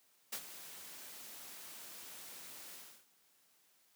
white noise with ADSR envelope, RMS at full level -39 dBFS, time 0.32-3.06 s, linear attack 12 ms, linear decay 71 ms, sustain -12 dB, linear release 320 ms, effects white hiss -71 dBFS RMS until 3.95 s + high-pass 150 Hz 12 dB/octave

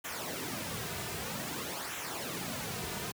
pink noise with flanger, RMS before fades -38 dBFS, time 0.04-3.12 s, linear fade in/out 10 ms, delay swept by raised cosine 0.21 to 3.71 ms, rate 0.52 Hz, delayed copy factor -0.6, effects high-pass 100 Hz 12 dB/octave

